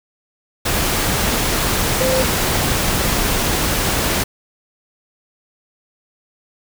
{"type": "tone in noise", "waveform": "sine", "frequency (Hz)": 520, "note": "C5", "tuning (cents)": -11, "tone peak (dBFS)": -16, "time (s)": [2, 2.23], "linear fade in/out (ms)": 10, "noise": "pink", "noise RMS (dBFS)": -18, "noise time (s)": [0.65, 4.24], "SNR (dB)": -1, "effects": []}